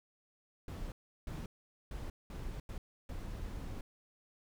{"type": "noise bursts at uneven times", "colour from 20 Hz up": "brown", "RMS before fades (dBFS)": -42, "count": 6, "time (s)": [[0.68, 0.92], [1.27, 1.46], [1.91, 2.1], [2.3, 2.6], [2.69, 2.78], [3.09, 3.81]], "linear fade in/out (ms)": 2, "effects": []}